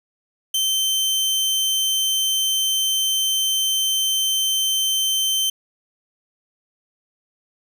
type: tone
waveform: sawtooth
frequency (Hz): 3100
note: G7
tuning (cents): -20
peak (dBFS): -15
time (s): 0.54-5.5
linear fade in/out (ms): 5
effects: none